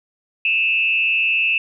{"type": "tone with frequency modulation", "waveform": "sine", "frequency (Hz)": 2637, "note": "E7", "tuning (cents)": 0, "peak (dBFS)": -15, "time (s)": [0.45, 1.58], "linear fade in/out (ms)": 2, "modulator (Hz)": 166, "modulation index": 0.68, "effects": []}